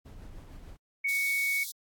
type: noise with tremolo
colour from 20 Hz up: brown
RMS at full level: -44 dBFS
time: 0.05-0.77 s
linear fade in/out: 10 ms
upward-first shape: triangle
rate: 6.7 Hz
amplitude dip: 40%
type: tone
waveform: sine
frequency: 2226 Hz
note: C#7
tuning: 7 cents sharp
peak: -26 dBFS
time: 1.04-1.64 s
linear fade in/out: 10 ms
type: high-pass noise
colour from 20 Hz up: white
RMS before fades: -38 dBFS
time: 1.08-1.72 s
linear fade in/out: 10 ms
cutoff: 3500 Hz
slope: 96 dB/octave
effects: AAC 64 kbps